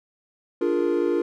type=chord; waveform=triangle; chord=Bb dominant seventh; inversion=first; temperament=equal; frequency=293.7 / 349.2 / 415.3 / 466.2 Hz; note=D4 / F4 / Ab4 / Bb4; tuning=0 / 0 / 0 / 0 cents; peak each=-25 / -21 / -26 / -24 dBFS; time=0.61-1.22 s; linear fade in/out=5 ms; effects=none